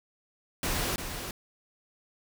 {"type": "noise with echo", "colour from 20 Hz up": "pink", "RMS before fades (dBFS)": -30, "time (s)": [0.63, 0.96], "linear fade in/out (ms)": 2, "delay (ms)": 350, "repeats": 1, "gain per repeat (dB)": -7, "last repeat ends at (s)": 1.31, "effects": []}